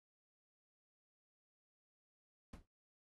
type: noise with exponential decay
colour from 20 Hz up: brown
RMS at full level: -43 dBFS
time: 2.53-2.66 s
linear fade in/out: 5 ms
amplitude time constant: 28 ms
effects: noise-tail reverb RT60 0.2 s tail -23 dB re dry + AAC 32 kbps